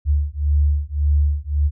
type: beating tone pair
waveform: sine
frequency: 72.3 / 74.1 Hz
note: D2 / D2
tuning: -27 / +16 cents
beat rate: 1.8 Hz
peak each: -18 dBFS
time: 0.05-1.71 s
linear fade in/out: 50 ms
effects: none